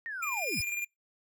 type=linear sweep; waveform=sine; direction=down; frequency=1878 to 61.7 Hz; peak=-35 dBFS; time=0.06-0.61 s; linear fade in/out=0 ms
type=tone with exponential growth; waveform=sawtooth; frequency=5080 Hz; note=D#8; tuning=35 cents sharp; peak=-28 dBFS; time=0.11-0.62 s; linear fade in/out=1 ms; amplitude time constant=110 ms
type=tone with tremolo; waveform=square; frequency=2401 Hz; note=D7; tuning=38 cents sharp; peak=-31 dBFS; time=0.22-0.85 s; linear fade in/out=10 ms; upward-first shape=square; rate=20 Hz; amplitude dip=40%
effects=noise-tail reverb RT60 0.2 s tail -26 dB re dry